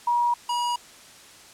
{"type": "tone pair in turn", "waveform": ["sine", "square"], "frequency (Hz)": [957, 962.5], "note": ["A#5", "B5"], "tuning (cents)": [45, -45], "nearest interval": "unison", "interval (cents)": 10, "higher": "second", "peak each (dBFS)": [-19, -24], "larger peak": "first", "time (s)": [[0.07, 0.34], [0.49, 0.76]], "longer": "neither", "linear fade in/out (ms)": 5, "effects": ["white hiss -48 dBFS RMS until 1.53 s", "low-pass 9000 Hz 12 dB/octave"]}